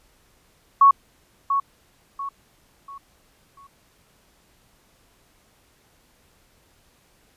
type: tone with echo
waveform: sine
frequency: 1108.7 Hz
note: C#6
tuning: in tune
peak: -9 dBFS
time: 0.81-0.91 s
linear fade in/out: 5 ms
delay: 690 ms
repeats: 4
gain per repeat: -9 dB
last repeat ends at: 3.67 s
effects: pink hiss -60 dBFS RMS until 7.36 s + resampled to 32000 Hz